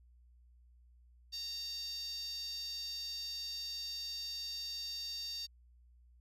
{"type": "tone with high-pass filter", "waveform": "10% pulse", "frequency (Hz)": 923, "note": "A#5", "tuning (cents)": -17, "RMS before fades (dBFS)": -42, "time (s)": [1.32, 5.47], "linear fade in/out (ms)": 20, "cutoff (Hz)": 4400, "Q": 6.2, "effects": ["added 60 Hz sine -60 dBFS peak until 6.2 s", "resampled to 32000 Hz"]}